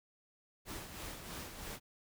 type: noise with tremolo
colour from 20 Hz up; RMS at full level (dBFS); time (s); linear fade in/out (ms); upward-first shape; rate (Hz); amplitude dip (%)
pink; -44; 0.65-1.8; 50; sine; 3.1; 50
effects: none